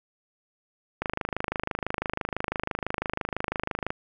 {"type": "click train", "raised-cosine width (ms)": 0.5, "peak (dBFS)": -12, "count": 76, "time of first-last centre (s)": [1.02, 3.905], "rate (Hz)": 26, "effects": []}